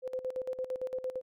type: tone with tremolo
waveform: sine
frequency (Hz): 513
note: C5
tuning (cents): -34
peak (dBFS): -31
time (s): 0.02-1.22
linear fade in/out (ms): 50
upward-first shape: square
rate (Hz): 8.8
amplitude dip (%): 75
effects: none